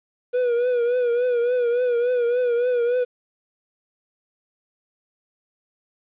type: tone with vibrato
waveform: triangle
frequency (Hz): 486.2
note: B4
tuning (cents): -27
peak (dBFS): -16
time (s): 0.33-3.05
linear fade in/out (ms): 20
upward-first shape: triangle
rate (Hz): 3.5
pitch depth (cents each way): 71
effects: resampled to 8000 Hz + 9-bit